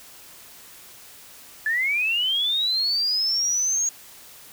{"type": "linear sweep", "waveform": "sine", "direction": "up", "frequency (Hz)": [1710, 6640], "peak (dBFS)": -20, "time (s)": [1.66, 3.89], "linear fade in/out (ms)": 2, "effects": ["white hiss -46 dBFS RMS until 4.52 s"]}